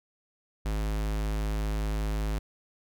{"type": "tone", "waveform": "square", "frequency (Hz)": 52.6, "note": "G#1", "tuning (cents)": 23, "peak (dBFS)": -28, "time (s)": [0.65, 2.39], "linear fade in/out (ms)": 10, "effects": []}